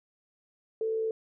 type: tone with frequency modulation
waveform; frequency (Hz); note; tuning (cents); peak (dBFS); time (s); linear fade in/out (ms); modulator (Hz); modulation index
sine; 443.8; A4; +15; -27; 0.81-1.11; 2; 64.3; 0.24
effects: none